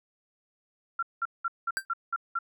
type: tone bursts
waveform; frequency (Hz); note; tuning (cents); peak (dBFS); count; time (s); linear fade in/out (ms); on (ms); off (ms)
sine; 1368; F6; -36; -26; 7; 0.99-2.389; 5; 37; 190
type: tone with exponential decay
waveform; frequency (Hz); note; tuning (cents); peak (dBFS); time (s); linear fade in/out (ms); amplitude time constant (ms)
square; 1568; G6; 0; -23; 1.77-1.85; 0; 16
effects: none